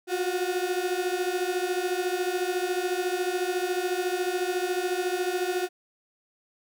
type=beating tone pair; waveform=35% pulse; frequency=355.8 / 369.8 Hz; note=F4 / F#4; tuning=+32 / -1 cents; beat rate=14 Hz; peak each=-27 dBFS; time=0.07-5.69 s; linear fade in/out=50 ms; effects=none